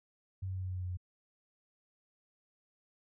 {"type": "tone with pitch steps", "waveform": "sine", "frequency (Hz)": [94.7, 93.99, 93.29, 92.59, 91.9, 91.21, 90.53, 89.85], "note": ["F#2", "F#2", "F#2", "F#2", "F#2", "F#2", "F#2", "F2"], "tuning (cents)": [41, 28, 15, 2, -11, -24, -37, 50], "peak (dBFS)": -35, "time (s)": [0.42, 0.972], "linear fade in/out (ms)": 10, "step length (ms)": 69, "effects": []}